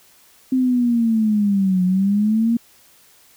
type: linear two-way sweep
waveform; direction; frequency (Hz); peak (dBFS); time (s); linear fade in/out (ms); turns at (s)
sine; down then up; 261.5 to 180.6 to 235.9; -14; 0.52-2.57; 5; 1.84
effects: white hiss -52 dBFS RMS until 3.36 s